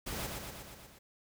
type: noise with echo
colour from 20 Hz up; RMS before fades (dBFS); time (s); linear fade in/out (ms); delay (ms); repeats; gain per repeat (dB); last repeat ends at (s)
pink; -39; 0.06-0.27; 10; 120; 6; -3; 0.99
effects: none